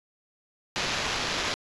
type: noise with sample-and-hold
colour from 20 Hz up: blue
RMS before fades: -29 dBFS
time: 0.76-1.54 s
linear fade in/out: 0 ms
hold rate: 8820 Hz
effects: resampled to 22050 Hz